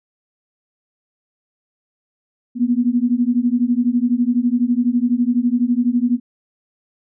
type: beating tone pair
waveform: sine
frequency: 236.8 / 248.8 Hz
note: A#3 / B3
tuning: +27 / +13 cents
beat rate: 12 Hz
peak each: -17 dBFS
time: 2.55-6.2 s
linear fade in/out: 50 ms
effects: none

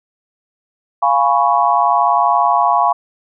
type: chord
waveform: sine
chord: C# dominant seventh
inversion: first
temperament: equal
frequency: 698.5 / 830.6 / 987.8 / 1108.7 Hz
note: E#5 / G#5 / B5 / C#6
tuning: 0 / 0 / 0 / 0 cents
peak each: -16 dBFS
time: 1.02-2.93 s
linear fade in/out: 10 ms
effects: none

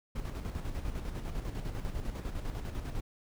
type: noise with tremolo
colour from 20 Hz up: brown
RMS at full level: -35 dBFS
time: 0.15-3.01 s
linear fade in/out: 10 ms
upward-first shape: square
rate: 10 Hz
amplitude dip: 50%
effects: none

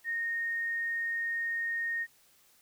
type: tone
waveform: sine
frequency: 1851 Hz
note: A#6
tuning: 13 cents flat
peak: -30 dBFS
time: 0.04-2.07 s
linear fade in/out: 50 ms
effects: white hiss -64 dBFS RMS until 2.61 s

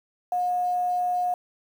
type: tone with quantisation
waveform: sine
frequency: 719 Hz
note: F#5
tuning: 50 cents flat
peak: -22 dBFS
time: 0.32-1.34 s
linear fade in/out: 2 ms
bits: 8
effects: none

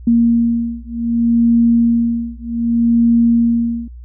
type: beating tone pair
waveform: sine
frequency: 233.1 / 233.75 Hz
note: A#3 / A#3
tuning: 0 / +5 cents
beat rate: 0.65 Hz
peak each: -14 dBFS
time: 0.07-3.88 s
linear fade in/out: 5 ms
effects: added 60 Hz sine -31 dBFS peak until 4.04 s

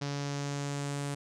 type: tone with low-pass filter sweep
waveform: sawtooth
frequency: 142.3 Hz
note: C#3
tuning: 46 cents sharp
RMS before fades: -35 dBFS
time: 0.01-1.15 s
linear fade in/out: 10 ms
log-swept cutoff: 5400 to 8800 Hz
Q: 2.6
effects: none

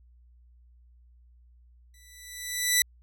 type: tone with exponential growth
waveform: 10% pulse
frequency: 1975.5 Hz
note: B6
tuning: in tune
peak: -9 dBFS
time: 1.94-2.82 s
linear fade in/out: 2 ms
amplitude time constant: 190 ms
effects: added 60 Hz sine -54 dBFS peak until 3.02 s

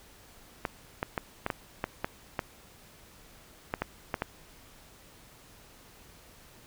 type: clicks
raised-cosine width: 0.5 ms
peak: -14 dBFS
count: 12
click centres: 0.652 / 1.029 / 1.178 / 1.464 / 1.502 / 1.841 / 2.045 / 2.392 / 3.739 / 3.82 / 4.142 / 4.221 s
effects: pink hiss -55 dBFS RMS until 6.66 s

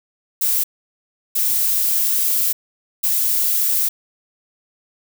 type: noise bursts at uneven times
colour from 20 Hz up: violet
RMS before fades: -18 dBFS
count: 3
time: 0.41-0.64 / 1.35-2.53 / 3.03-3.89 s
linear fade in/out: 10 ms
effects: none

